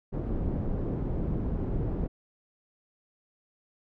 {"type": "low-pass noise", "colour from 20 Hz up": "pink", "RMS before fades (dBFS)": -30, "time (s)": [0.12, 2.08], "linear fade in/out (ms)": 20, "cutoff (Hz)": 360, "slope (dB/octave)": 12, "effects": []}